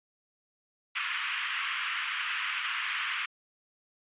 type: band-pass noise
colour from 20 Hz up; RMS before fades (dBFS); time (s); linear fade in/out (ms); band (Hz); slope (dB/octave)
white; -33; 0.95-3.26; 10; 1100 to 3100; 48
effects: resampled to 8000 Hz